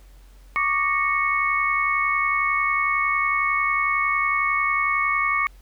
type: tone cluster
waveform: sine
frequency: 1124 / 1195 / 1863 / 2208 Hz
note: C#6 / D6 / A#6 / C#7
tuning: +24 / +30 / -2 / -7 cents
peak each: -25 / -25 / -30 / -22 dBFS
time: 0.56-5.47 s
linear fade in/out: 0 ms
effects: added 46 Hz sine -45 dBFS peak until 5.61 s + pink hiss -58 dBFS RMS until 5.61 s